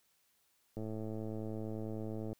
click train, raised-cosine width 2 ms, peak -29 dBFS, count 171, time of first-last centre 0.77-2.33 s, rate 109 Hz, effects white hiss -74 dBFS RMS until 2.39 s

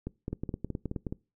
two click trains, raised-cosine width 3 ms, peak -20 / -21 dBFS, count 8 / 6, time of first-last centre 0.33-1.068 / 0.07-1.125 s, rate 9.49 / 4.74 Hz, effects noise-tail reverb RT60 0.3 s tail -23 dB re dry

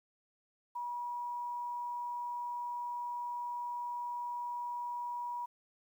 sine tone with quantisation, 965 Hz, B5, 40 cents flat, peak -36 dBFS, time 0.75-5.46 s, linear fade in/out 10 ms, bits 11, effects none

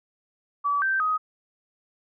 sine tone with pitch steps, 1148 / 1561 / 1256 Hz, D6 / G6 / D#6, -40 / -8 / +16 cents, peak -21 dBFS, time 0.64-1.18 s, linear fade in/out 20 ms, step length 180 ms, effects none

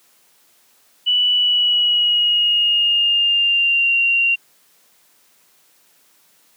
sine tone with pitch glide, 2960 to 2762 Hz, F#7 to F7, 0 to -20 cents, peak -13 dBFS, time 1.06-4.36 s, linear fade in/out 20 ms, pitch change -120 cents, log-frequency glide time 1.32-3.94 s, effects white hiss -56 dBFS RMS until 6.56 s + high-pass 150 Hz 12 dB/octave

